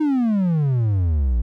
triangle exponential sweep, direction down, 315.9 to 55.1 Hz, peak -14 dBFS, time 0-1.42 s, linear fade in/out 10 ms, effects none

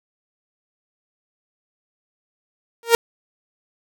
sawtooth tone with exponential growth, 465 Hz, A#4, 4 cents flat, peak -3 dBFS, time 2.83-2.95 s, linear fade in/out 1 ms, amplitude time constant 25 ms, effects none

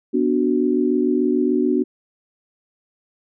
sine chord, B minor, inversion none, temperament equal, 246.9 / 293.7 / 370 Hz, B3 / D4 / F#4, 0 / 0 / 0 cents, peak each -20 dBFS, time 0.13-1.84 s, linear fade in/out 20 ms, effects none

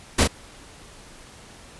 pink noise with echo, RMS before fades -17 dBFS, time 0.18-0.24 s, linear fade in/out 10 ms, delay 37 ms, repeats 1, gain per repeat -4 dB, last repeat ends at 0.277 s, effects pink hiss -46 dBFS RMS until 1.79 s + resampled to 24000 Hz

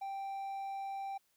triangle tone, 784 Hz, G5, in tune, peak -36 dBFS, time 0.01-1.18 s, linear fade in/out 10 ms, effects white hiss -75 dBFS RMS until 1.36 s

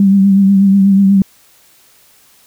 sine tone with vibrato, 196 Hz, G3, in tune, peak -5 dBFS, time 0-1.22 s, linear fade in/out 2 ms, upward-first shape triangle, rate 8.2 Hz, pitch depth 43 cents each way, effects white hiss -48 dBFS RMS until 2.46 s

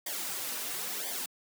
white noise with flanger, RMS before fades -36 dBFS, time 0.06-1.26 s, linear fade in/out 5 ms, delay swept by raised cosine 0.73 to 5.73 ms, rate 0.98 Hz, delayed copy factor -0.8, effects high-pass 200 Hz 12 dB/octave

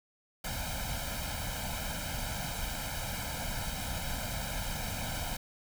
pink noise with comb filter, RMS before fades -36 dBFS, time 0.44-5.37 s, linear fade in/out 5 ms, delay 1.3 ms, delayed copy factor +0.95, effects none

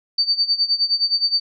sine tone with tremolo, 4592 Hz, D8, 40 cents flat, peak -13 dBFS, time 0.18-1.4 s, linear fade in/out 5 ms, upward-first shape sine, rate 9.6 Hz, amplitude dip 85%, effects none

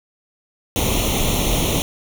pink noise with comb filter, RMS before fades -19 dBFS, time 0.76-1.82 s, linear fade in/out 0 ms, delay 0.31 ms, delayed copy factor +0.85, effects none

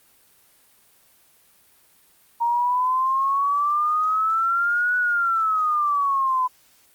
sine exponential two-way sweep, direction up then down, 932.3 to 1480 to 1006 Hz, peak -18 dBFS, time 2.4-6.48 s, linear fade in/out 20 ms, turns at 4.97 s, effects white hiss -57 dBFS RMS until 6.94 s + Opus 32 kbps

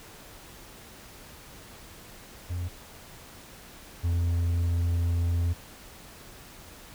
triangle tone pair in turn, 88.1 / 85.59 Hz, F2 / F2, +16 / -34 cents, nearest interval minor second, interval 50 cents, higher first, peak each -27 / -21 dBFS, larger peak second, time 2.49-2.69 / 4.03-5.54 s, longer second, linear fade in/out 20 ms, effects pink hiss -48 dBFS RMS until 6.94 s

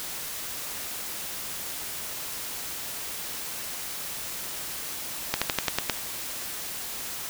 slowing click train, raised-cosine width 0.2 ms, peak -5 dBFS, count 7, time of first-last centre 5.34-5.898 s, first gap 76 ms, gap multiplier 1.08, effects white hiss -35 dBFS RMS until 7.29 s

